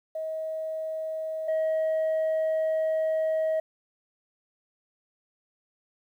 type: tone pair in turn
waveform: sine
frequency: 635 / 635 Hz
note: D#5 / D#5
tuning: +35 / +35 cents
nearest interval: unison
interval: 0 cents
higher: neither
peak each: -29 / -21 dBFS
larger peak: second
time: 0.15-1.48 / 1.48-3.6 s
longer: second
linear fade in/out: 5 ms
effects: tanh soft clip ceiling -22 dBFS + 10-bit